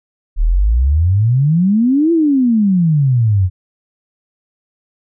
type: exponential two-way sweep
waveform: sine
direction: up then down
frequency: 35.6 to 341.8 to 88 Hz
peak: -9 dBFS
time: 0.36-3.5 s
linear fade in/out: 50 ms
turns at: 2.12 s
effects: none